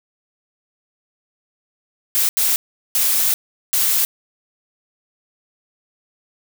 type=noise bursts at uneven times; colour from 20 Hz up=blue; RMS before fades=-17 dBFS; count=4; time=2.15-2.29 / 2.37-2.56 / 2.95-3.34 / 3.73-4.05 s; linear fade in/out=0 ms; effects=none